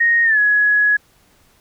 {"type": "tone with pitch glide", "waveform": "sine", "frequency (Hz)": [1864.7, 1680.6], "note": ["A#6", "G#6"], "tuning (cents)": [0, 20], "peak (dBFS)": -11, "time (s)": [0, 0.97], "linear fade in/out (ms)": 10, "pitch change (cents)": -180, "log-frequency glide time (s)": [0.24, 0.39], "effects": ["pink hiss -55 dBFS RMS until 1.6 s"]}